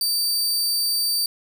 sawtooth tone, 4633 Hz, D8, 24 cents flat, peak -17 dBFS, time 0.01-1.26 s, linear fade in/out 2 ms, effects none

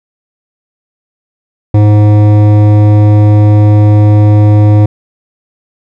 sine tone with hard clipping, 104.8 Hz, G#2, 16 cents sharp, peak -4 dBFS, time 1.74-4.86 s, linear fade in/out 5 ms, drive 13 dB, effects none

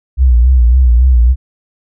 sine tone with vibrato, 61.7 Hz, B1, 1 cent flat, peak -4 dBFS, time 0.17-1.36 s, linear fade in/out 50 ms, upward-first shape sine, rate 3.6 Hz, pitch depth 97 cents each way, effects none

